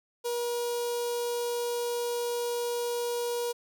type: tone with notch filter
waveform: sawtooth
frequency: 478.6 Hz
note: A#4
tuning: 46 cents sharp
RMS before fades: -31 dBFS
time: 0.24-3.53 s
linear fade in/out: 20 ms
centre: 1800 Hz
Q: 0.62
effects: none